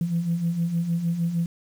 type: beating tone pair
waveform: sine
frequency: 164.4 / 170.9 Hz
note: E3 / F3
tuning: -4 / -37 cents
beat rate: 6.5 Hz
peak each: -29 / -22 dBFS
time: 0.01-1.46 s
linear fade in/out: 2 ms
effects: tanh soft clip ceiling -16 dBFS + 8-bit